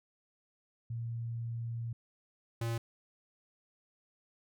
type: tone pair in turn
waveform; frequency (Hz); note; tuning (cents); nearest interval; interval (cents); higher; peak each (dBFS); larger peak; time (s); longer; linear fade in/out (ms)
sine / square; 116.3 / 115.66; A#2 / A#2; -4 / -13; unison; 9; first; -35 / -33; second; 0.9-1.93 / 2.61-2.78; first; 5
effects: none